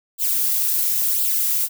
violet noise with flanger, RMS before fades -20 dBFS, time 0.18-1.69 s, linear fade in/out 50 ms, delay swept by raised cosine 0.24 to 3.94 ms, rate 0.96 Hz, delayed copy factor +0.7, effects none

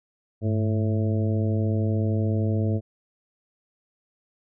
harmonic tone with a mistuned harmonic, 110 Hz, A2, in tune, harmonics 1 / 2 / 3 / 4 / 5 / 6, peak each -22 / -28 / -32 / -34 / -36 / -38 dBFS, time 0.41-2.81 s, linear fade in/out 50 ms, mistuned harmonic 1, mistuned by -110 cents, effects none

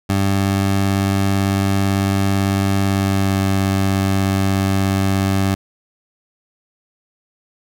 20% pulse tone with pitch glide, 98 to 96.76 Hz, G2 to G2, 0 to -22 cents, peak -10 dBFS, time 0.09-5.55 s, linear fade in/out 10 ms, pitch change -22 cents, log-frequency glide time 2.88-3.43 s, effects none

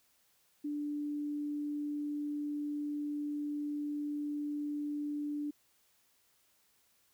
sine tone, 293.7 Hz, D4, in tune, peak -34 dBFS, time 0.64-5.51 s, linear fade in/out 10 ms, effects white hiss -71 dBFS RMS until 7.13 s

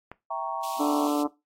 click, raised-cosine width 0.5 ms, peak -24 dBFS, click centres 0.116 s
sine chord, E diminished seventh, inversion none, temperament equal, 659.3 / 784 / 932.3 / 1108.7 Hz, E5 / G5 / Bb5 / Db6, 0 / 0 / 0 / 0 cents, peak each -34 / -34 / -33 / -34 dBFS, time 0.3-1.08 s, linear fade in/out 10 ms
pink high-pass noise, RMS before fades -42 dBFS, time 0.63-1.23 s, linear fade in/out 5 ms, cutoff 2700 Hz, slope 48 dB/octave
harmonic tone, 146.8 Hz, D3, in tune, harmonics 2 / 3 / 4 / 5 / 6 / 7 / 8 / 9, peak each -23 / -33 / -32 / -33 / -36 / -36 / -38 / -41 dBFS, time 0.79-1.28 s, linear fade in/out 20 ms
effects noise-tail reverb RT60 0.2 s tail -17 dB re dry + AAC 48 kbps

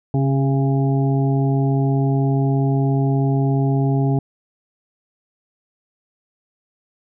harmonic tone with a mistuned harmonic, 136.7 Hz, C#3, 24 cents flat, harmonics 1 / 2 / 3 / 5 / 6, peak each -16 / -22 / -26 / -30 / -32 dBFS, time 0.14-4.19 s, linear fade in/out 2 ms, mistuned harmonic 3, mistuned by -21 cents, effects none

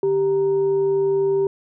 sine tone with frequency modulation, 392 Hz, G4, in tune, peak -16 dBFS, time 0.03-1.47 s, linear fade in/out 2 ms, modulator 540 Hz, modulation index 0.23, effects none

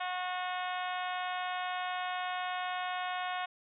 harmonic tone, 364.1 Hz, F#4, 28 cents flat, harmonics 2 / 3 / 4 / 5 / 6 / 7 / 8 / 9 / 10, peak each -36 / -40 / -42 / -44 / -46 / -47 / -48 / -49 / -50 dBFS, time 0-3.46 s, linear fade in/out 10 ms, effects none

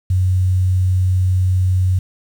sine tone, 92.5 Hz, F#2, in tune, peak -12 dBFS, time 0.1-1.99 s, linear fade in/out 5 ms, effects 7-bit

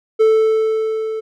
triangle tone with level ramp, 440 Hz, A4, in tune, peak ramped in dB -6 to -19 dBFS, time 0.19-1.21 s, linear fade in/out 20 ms, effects none

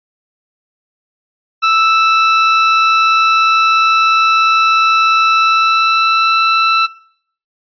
sawtooth tone with pitch glide, 1318.5 to 1326.9 Hz, E6 to E6, 0 to +11 cents, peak -5 dBFS, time 1.62-6.87 s, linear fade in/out 20 ms, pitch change +11 cents, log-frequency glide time 5.32-6.35 s, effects noise-tail reverb RT60 0.6 s tail -19 dB re dry + resampled to 11025 Hz

